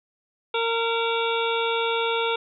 harmonic tone with a mistuned harmonic, 460 Hz, A#4, 23 cents flat, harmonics 1 / 2 / 3 / 5 / 6 / 7 / 8, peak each -25 / -28 / -30 / -32 / -33 / -33 / -34 dBFS, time 0.54-2.36 s, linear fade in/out 5 ms, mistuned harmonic 7, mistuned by +90 cents, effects none

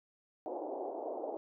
white band-pass noise, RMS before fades -40 dBFS, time 0.46-1.37 s, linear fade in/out 0 ms, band 300 to 790 Hz, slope 48 dB/octave, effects none

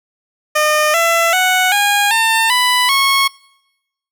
15% pulse tone with pitch steps, 608 / 670.7 / 739.9 / 816.3 / 900.5 / 993.4 / 1095.9 Hz, D#5 / E5 / F#5 / G#5 / A5 / B5 / C#6, -40 / +30 / 0 / -30 / +40 / +10 / -20 cents, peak -5 dBFS, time 0.55-3.28 s, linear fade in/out 10 ms, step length 390 ms, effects noise-tail reverb RT60 0.9 s tail -24 dB re dry

